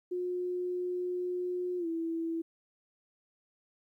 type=tone with pitch glide; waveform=sine; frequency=359.5 to 329.7 Hz; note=F#4 to E4; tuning=-50 to 0 cents; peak=-31 dBFS; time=0.11-2.42 s; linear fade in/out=10 ms; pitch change=-150 cents; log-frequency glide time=1.78-1.87 s; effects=12-bit